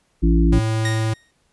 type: harmonic tone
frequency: 56.1 Hz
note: A1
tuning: 34 cents sharp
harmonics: 1 / 3 / 5 / 6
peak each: -14 / -19 / -21 / -22 dBFS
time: 0.22-0.6 s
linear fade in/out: 20 ms
type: tone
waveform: square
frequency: 110.8 Hz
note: A2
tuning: 13 cents sharp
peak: -19 dBFS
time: 0.52-1.14 s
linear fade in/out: 10 ms
type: tone with exponential decay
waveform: sawtooth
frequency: 1864.7 Hz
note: A#6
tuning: in tune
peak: -19 dBFS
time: 0.85-1.31 s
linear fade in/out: 2 ms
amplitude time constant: 99 ms
effects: pink hiss -64 dBFS RMS until 1.52 s + resampled to 24000 Hz